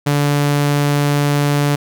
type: tone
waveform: sawtooth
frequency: 144.6 Hz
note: D3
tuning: 27 cents flat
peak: -9 dBFS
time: 0.06-1.76 s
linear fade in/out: 10 ms
effects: none